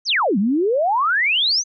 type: exponential two-way sweep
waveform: sine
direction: down then up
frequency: 6380 to 185 to 6380 Hz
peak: -15 dBFS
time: 0.05-1.64 s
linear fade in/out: 50 ms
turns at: 0.38 s
effects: none